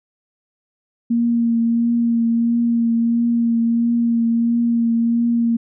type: tone with vibrato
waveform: sine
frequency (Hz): 233.1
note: A#3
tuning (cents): 0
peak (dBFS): -14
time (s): 1.1-5.57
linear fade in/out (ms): 10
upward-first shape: triangle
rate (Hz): 1.5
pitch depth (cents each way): 22
effects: none